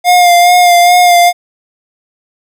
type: tone with vibrato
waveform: square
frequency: 707 Hz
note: F5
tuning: 21 cents sharp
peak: -4 dBFS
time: 0.04-1.33 s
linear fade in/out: 50 ms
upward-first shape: sine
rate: 2.4 Hz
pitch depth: 26 cents each way
effects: none